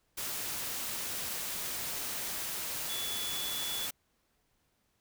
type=tone in noise; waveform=sine; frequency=3431 Hz; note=A7; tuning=44 cents flat; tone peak=-37 dBFS; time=2.89-3.87 s; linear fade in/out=10 ms; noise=white; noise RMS=-37 dBFS; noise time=0.17-3.91 s; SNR=-3 dB; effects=pink hiss -75 dBFS RMS until 5 s